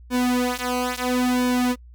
sawtooth tone with flanger, 249.1 Hz, B3, 15 cents sharp, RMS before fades -22 dBFS, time 0.1-1.76 s, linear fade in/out 50 ms, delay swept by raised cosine 1.5 to 4.6 ms, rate 0.74 Hz, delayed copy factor -0.95, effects noise-tail reverb RT60 0.1 s tail -26 dB re dry + added 60 Hz sine -42 dBFS peak until 1.94 s

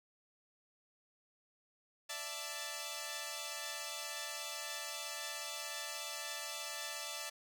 5% pulse chord, D suspended second, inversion none, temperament equal with one note detuned, 587.3 / 664.2 / 880 Hz, D5 / E5 / A5, 0 / +13 / 0 cents, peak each -34 dBFS, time 2.09-7.3 s, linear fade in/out 10 ms, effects none

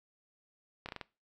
slowing click train, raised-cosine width 0.3 ms, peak -24 dBFS, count 5, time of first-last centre 0.86-1.012 s, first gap 28 ms, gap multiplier 1.21, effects noise-tail reverb RT60 0.3 s tail -21 dB re dry

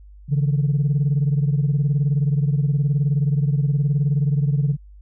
sine beating tone pair, 140.3 / 159.3 Hz, C#3 / D#3, +21 / +41 cents, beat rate 19 Hz, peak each -16 / -21 dBFS, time 0.28-4.77 s, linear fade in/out 50 ms, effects tanh soft clip ceiling -12 dBFS + added 50 Hz sine -41 dBFS peak until 5.01 s

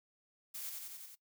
blue noise with echo, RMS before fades -44 dBFS, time 0.54-0.7 s, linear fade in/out 10 ms, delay 91 ms, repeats 5, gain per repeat -2 dB, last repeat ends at 1.155 s, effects noise-tail reverb RT60 0.1 s tail -19 dB re dry

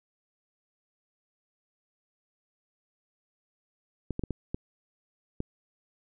clicks, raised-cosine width 3 ms, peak -18 dBFS, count 6, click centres 4.107 / 4.194 / 4.237 / 4.307 / 4.545 / 5.404 s, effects none

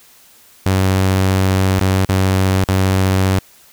sawtooth tone with dropouts, 94.9 Hz, F#2, 44 cents sharp, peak -8 dBFS, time 0.66-3.39 s, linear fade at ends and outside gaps 0 ms, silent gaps 1.793-1.812 / 2.05-2.091 / 2.641-2.688 s, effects white hiss -47 dBFS RMS until 3.72 s

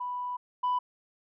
sine tone pair in turn, 987.8 / 992.8 Hz, B5 / B5, 0 / +9 cents, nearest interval unison, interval 9 cents, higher second, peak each -31 / -23 dBFS, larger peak second, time 0-0.37 / 0.63-0.79 s, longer first, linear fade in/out 10 ms, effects tanh soft clip ceiling -23 dBFS

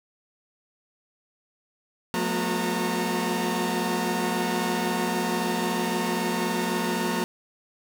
sawtooth tone cluster, 179 / 219.2 / 243 / 364.4 / 917 Hz, F3 / A3 / B3 / F#4 / A#5, +43 / -6 / -28 / -26 / -29 cents, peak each -27 dBFS, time 2.14-7.24 s, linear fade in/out 0 ms, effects none

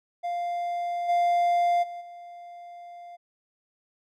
triangle tone with level steps, 698 Hz, F5, 1 cent flat, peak -25 / -18 / -33 / -39 dBFS, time 0.23-3.17 s, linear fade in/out 20 ms, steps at 1.08 / 1.82 / 2 s, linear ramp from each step 20 ms, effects none

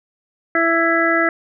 harmonic tone, 332 Hz, E4, 12 cents sharp, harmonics 1 / 2 / 4 / 5 / 6, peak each -20 / -20 / -20 / -20 / -20 dBFS, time 0.55-1.29 s, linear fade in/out 2 ms, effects none

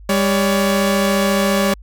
sawtooth tone pair together, 200.1 / 566 Hz, G3 / C#5, +36 / +36 cents, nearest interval octave + tritone, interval 1800 cents, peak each -12 / -14 dBFS, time 0.09-1.74 s, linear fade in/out 5 ms, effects added 50 Hz sine -36 dBFS peak until 1.82 s

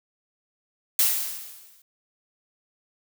blue noise with exponential decay, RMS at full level -18 dBFS, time 0.99-1.82 s, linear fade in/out 2 ms, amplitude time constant 180 ms, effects none

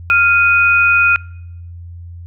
sine tone pair together, 1396.9 / 2489 Hz, F6 / D#7, 0 / 0 cents, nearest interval minor seventh, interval 1000 cents, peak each -11 dBFS, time 0.1-1.16 s, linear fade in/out 0 ms, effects noise-tail reverb RT60 0.8 s tail -25 dB re dry + added 86 Hz sine -29 dBFS peak until 2.26 s

